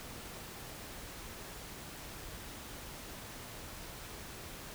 silence, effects pink hiss -47 dBFS RMS until 4.74 s

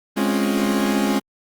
40% pulse chord, Db major seventh, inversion second, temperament equal with one note detuned, 207.7 / 262.4 / 277.2 / 349.2 Hz, Ab3 / C4 / Db4 / F4, 0 / +5 / 0 / 0 cents, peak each -20 / -24 / -23 / -25 dBFS, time 0.16-1.2 s, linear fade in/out 20 ms, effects Opus 24 kbps

